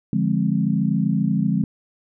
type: chord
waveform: sine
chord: D half-diminished seventh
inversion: none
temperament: equal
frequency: 146.83 / 174.61 / 207.7 / 261.6 Hz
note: D3 / F3 / Ab3 / C4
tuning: 0 / 0 / 0 / 0 cents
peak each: -24 / -22 / -21 / -26 dBFS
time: 0.13-1.64 s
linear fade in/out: 2 ms
effects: none